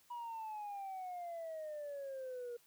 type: exponential sweep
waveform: sine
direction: down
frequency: 972 to 472.5 Hz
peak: -40 dBFS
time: 0.1-2.57 s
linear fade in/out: 10 ms
effects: tanh soft clip ceiling -40 dBFS + white hiss -69 dBFS RMS until 2.66 s